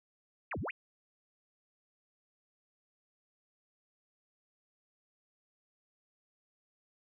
sine exponential two-way sweep, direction down then up, 2991 to 68.1 to 2991 Hz, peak -35 dBFS, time 0.51-0.71 s, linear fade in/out 5 ms, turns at 0.59 s, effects none

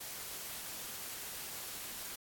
white noise, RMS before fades -44 dBFS, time 0-2.16 s, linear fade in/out 10 ms, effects AAC 64 kbps

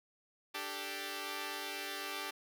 5% pulse chord, D suspended fourth, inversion none, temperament equal, 293.7 / 392 / 440 Hz, D4 / G4 / A4, 0 / 0 / 0 cents, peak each -34 / -30 / -35 dBFS, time 0.54-2.31 s, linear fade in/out 10 ms, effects none

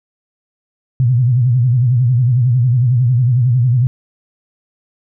sine tone with vibrato, 123.47 Hz, B2, in tune, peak -9 dBFS, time 1-3.87 s, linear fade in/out 0 ms, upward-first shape sine, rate 11 Hz, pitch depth 120 cents each way, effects none

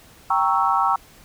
sine chord, G diminished seventh, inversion none, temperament equal, 784 / 932.3 / 1108.7 / 1318.5 Hz, G5 / Bb5 / Db6 / Fb6, 0 / 0 / 0 / 0 cents, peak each -22 dBFS, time 0.3-0.96 s, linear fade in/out 5 ms, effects pink hiss -49 dBFS RMS until 1.24 s

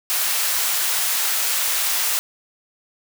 white high-pass noise, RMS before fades -21 dBFS, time 0.1-2.19 s, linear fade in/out 0 ms, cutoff 770 Hz, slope 12 dB/octave, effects none

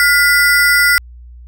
square ring-modulated tone, 1707 Hz, G#6, 47 cents sharp, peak -6 dBFS, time 0-0.98 s, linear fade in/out 0 ms, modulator 284 Hz, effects added 60 Hz sine -33 dBFS peak until 1.47 s

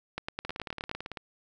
two click trains, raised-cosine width 0.3 ms, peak -17 / -21 dBFS, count 8 / 14, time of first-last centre 0.18-0.914 / 0.45-1.172 s, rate 9.54 / 18 Hz, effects none

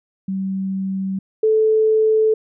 sine tone pair in turn, 191.9 / 436.9 Hz, G3 / A4, -37 / -12 cents, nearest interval octave + major second, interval 1425 cents, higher second, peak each -20 / -12 dBFS, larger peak second, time 0.28-1.19 / 1.43-2.34 s, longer neither, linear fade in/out 5 ms, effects none

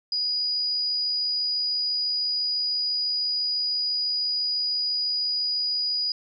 sine tone, 4913 Hz, D#8, 23 cents flat, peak -23 dBFS, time 0.12-6.12 s, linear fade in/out 2 ms, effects none

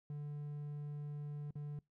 triangle tone with dropouts, 146.83 Hz, D3, in tune, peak -39 dBFS, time 0.1-1.79 s, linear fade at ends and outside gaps 2 ms, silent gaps 1.508-1.555 s, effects noise-tail reverb RT60 0.2 s tail -25 dB re dry

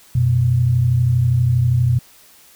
sine tone pair together, 91.01 / 123.47 Hz, F#2 / B2, -28 / 0 cents, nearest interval perfect fourth, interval 528 cents, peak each -20 / -13 dBFS, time 0.15-1.99 s, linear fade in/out 5 ms, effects white hiss -48 dBFS RMS until 2.55 s

